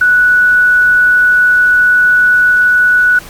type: tone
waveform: sine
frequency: 1476 Hz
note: F#6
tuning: 5 cents flat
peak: -5 dBFS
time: 0.01-3.19 s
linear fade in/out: 5 ms
effects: pink hiss -33 dBFS RMS until 3.29 s + Opus 48 kbps